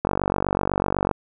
click train, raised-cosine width 1 ms, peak -6 dBFS, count 52, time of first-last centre 0.05-1.113 s, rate 48 Hz, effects none

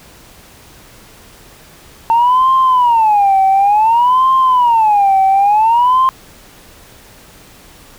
sine tone with vibrato, 900 Hz, A5, 39 cents sharp, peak -6 dBFS, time 2.1-6.09 s, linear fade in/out 0 ms, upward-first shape sine, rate 0.56 Hz, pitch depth 270 cents each way, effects tanh soft clip ceiling -4 dBFS + pink hiss -41 dBFS RMS until 7.98 s

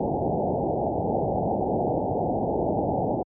white low-pass noise, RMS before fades -25 dBFS, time 0-3.23 s, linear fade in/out 5 ms, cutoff 840 Hz, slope 96 dB/octave, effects high-pass 80 Hz 12 dB/octave

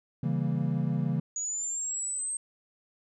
triangle chord, C# diminished seventh, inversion none, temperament equal, 138.59 / 164.81 / 196 / 233.1 Hz, C#3 / E3 / G3 / Bb3, 0 / 0 / 0 / 0 cents, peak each -28 / -28 / -33 / -32 dBFS, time 0.23-1.2 s, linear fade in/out 5 ms
sine linear sweep, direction up, 6740 to 8372 Hz, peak -30 dBFS, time 1.36-2.37 s, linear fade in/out 2 ms
effects none

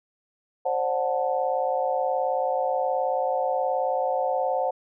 sine chord, D dominant seventh, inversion third, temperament just, 528.6 / 587.3 / 734.2 / 881 Hz, C5 / D5 / F#5 / A5, +18 / 0 / -14 / +2 cents, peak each -26 / -31 / -26 / -31 dBFS, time 0.65-4.71 s, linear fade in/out 10 ms, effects none

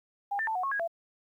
sine tone with pitch steps, 806 / 1783 / 884 / 734 / 1093 / 1650 / 673 Hz, G5 / A6 / A5 / F#5 / C#6 / G#6 / E5, +48 / +22 / +8 / -14 / -25 / -12 / +36 cents, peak -28 dBFS, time 0.31-0.877 s, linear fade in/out 10 ms, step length 81 ms, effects 11-bit

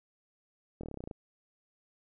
slowing click train, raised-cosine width 2 ms, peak -27 dBFS, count 11, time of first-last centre 0.81-1.112 s, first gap 24 ms, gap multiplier 1.05, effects none

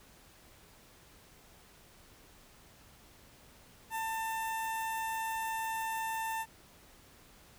sawtooth tone with notch filter, 894 Hz, A5, 27 cents sharp, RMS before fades -36 dBFS, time 3.9-6.46 s, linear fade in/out 50 ms, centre 4600 Hz, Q 1.1, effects pink hiss -59 dBFS RMS until 7.58 s

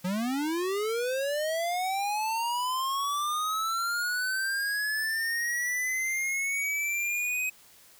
square linear sweep, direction up, 174.61 to 2531 Hz, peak -28 dBFS, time 0.04-7.5 s, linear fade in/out 10 ms, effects white hiss -56 dBFS RMS until 7.99 s

